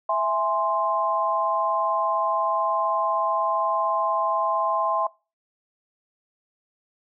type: chord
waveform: sine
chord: E augmented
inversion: none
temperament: equal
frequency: 659.3 / 830.6 / 1046.5 Hz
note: E5 / G#5 / B#5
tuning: 0 / 0 / 0 cents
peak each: -25 / -27 / -23 dBFS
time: 0.09-5.07 s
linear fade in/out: 5 ms
effects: noise-tail reverb RT60 0.3 s tail -22 dB re dry